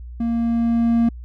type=tone with level ramp; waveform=triangle; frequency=232.4 Hz; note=A#3; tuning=5 cents flat; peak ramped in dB=-17 to -11 dBFS; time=0.2-1.09 s; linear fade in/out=5 ms; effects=added 60 Hz sine -32 dBFS peak until 1.24 s